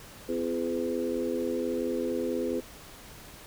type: harmonic tone with a mistuned harmonic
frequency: 84.4 Hz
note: E2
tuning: 41 cents sharp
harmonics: 3 / 4 / 5 / 6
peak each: -33 / -33 / -33 / -33 dBFS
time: 0.28-2.61 s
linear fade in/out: 20 ms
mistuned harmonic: 5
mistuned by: -24 cents
effects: pink hiss -48 dBFS RMS until 3.46 s